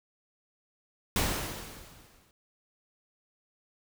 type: noise with exponential decay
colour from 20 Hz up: pink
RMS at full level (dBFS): -26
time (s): 1.16-2.31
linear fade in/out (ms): 1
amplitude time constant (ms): 250
effects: none